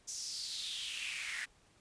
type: noise with high-pass filter sweep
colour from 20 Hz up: pink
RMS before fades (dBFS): -41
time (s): 0.07-1.46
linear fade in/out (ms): 20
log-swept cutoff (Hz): 6200 to 1800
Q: 4.9
effects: pink hiss -67 dBFS RMS until 1.8 s + resampled to 22050 Hz